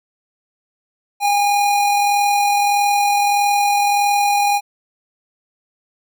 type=tone with amplitude modulation; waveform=square; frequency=815 Hz; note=G#5; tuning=33 cents flat; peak=-13 dBFS; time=1.2-4.61 s; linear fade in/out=50 ms; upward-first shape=sine; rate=41.6 Hz; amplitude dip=25%; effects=none